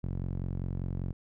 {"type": "tone with band-pass filter", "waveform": "sawtooth", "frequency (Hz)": 45.09, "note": "F#1", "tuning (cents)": -44, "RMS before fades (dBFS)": -34, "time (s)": [0.03, 1.13], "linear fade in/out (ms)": 10, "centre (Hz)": 130, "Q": 1.1, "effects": []}